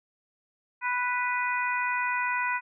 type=harmonic tone; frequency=493.9 Hz; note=B4; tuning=in tune; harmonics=2 / 3 / 4 / 5; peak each=-29 / -31 / -32 / -33 dBFS; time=0.81-2.61 s; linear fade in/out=50 ms; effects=none